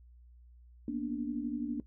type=tone cluster; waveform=sine; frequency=233.8 / 245.8 / 291.5 Hz; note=A#3 / B3 / D4; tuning=+5 / -8 / -13 cents; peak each=-37 / -39 / -35 dBFS; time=0.88-1.8 s; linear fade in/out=2 ms; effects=noise-tail reverb RT60 0.1 s tail -17 dB re dry + added 60 Hz sine -54 dBFS peak until 1.86 s